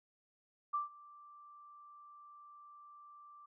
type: tone with ADSR envelope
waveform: sine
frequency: 1174.7 Hz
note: D6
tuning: in tune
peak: -31 dBFS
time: 0.73-3.46 s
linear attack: 15 ms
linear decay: 140 ms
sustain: -23 dB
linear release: 7 ms
effects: none